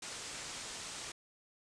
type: low-pass noise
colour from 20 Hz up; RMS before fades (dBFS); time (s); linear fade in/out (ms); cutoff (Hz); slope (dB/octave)
white; -45; 0.02-1.12; 5; 8700; 48
effects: none